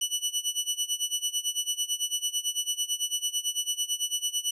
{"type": "tone with tremolo", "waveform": "20% pulse", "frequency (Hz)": 2960, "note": "F#7", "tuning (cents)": 0, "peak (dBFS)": -19, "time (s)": [0.01, 4.51], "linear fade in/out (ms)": 5, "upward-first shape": "sine", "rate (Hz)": 9, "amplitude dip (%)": 90, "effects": ["resampled to 32000 Hz"]}